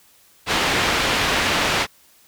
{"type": "low-pass noise", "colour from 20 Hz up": "white", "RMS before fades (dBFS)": -20, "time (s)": [0.46, 1.87], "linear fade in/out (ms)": 50, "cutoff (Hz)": 3000, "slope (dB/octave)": 12, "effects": ["white hiss -54 dBFS RMS until 2.27 s"]}